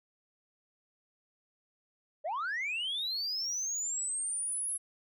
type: linear sweep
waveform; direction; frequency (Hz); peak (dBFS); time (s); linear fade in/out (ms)
sine; up; 554.4 to 10920; -30; 2.24-4.78; 20
effects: tanh soft clip ceiling -30 dBFS